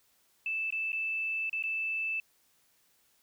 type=tone with dropouts; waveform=sine; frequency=2637 Hz; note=E7; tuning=in tune; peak=-30 dBFS; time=0.46-2.2 s; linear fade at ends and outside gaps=2 ms; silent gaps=0.705-0.724 / 0.92-0.929 / 1.496-1.529 / 1.626-1.637 s; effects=white hiss -69 dBFS RMS until 3.22 s